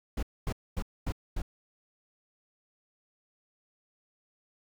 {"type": "noise bursts", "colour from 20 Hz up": "brown", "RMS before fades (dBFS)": -31, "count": 5, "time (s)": [0.17, 1.42], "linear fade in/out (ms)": 5, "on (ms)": 58, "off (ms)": 240, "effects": []}